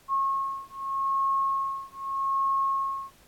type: beating tone pair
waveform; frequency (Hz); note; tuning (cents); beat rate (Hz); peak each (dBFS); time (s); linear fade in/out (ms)
sine; 1087 / 1087.82; C#6 / C#6; -34 / -33; 0.82; -28; 0.08-3.12; 50
effects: pink hiss -58 dBFS RMS until 3.27 s + AAC 64 kbps